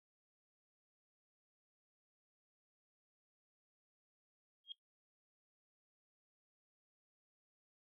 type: tone with exponential growth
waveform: sine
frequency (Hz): 3244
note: G#7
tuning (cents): -41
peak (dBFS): -39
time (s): 4.64-4.72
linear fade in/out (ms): 2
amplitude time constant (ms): 16
effects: noise-tail reverb RT60 0.1 s tail -17 dB re dry